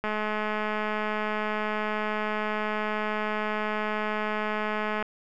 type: click train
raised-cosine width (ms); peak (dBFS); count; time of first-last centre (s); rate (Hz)
0.5; -15; 1063; 0.04-5.026; 213
effects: none